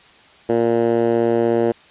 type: tone with band-pass filter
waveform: 10% pulse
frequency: 116.54 Hz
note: A#2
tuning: in tune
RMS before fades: -17 dBFS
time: 0.49-1.72 s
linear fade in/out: 5 ms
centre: 410 Hz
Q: 1.5
effects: white hiss -48 dBFS RMS until 1.9 s + resampled to 8000 Hz